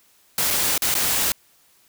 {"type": "noise with dropouts", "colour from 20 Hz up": "white", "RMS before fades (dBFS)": -21, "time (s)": [0.38, 1.32], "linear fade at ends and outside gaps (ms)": 1, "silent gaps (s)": [[0.505, 0.508], [0.779, 0.82], [0.941, 0.951]], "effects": ["white hiss -58 dBFS RMS until 1.88 s"]}